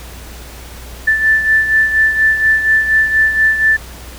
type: beating tone pair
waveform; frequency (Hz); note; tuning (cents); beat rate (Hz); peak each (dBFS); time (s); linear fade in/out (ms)
sine; 1761 / 1765.2; A6 / A6; +1 / +5; 4.2; -10 / -17; 1.07-3.77; 10
effects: added 60 Hz sine -32 dBFS peak until 4.18 s + pink hiss -35 dBFS RMS until 4.18 s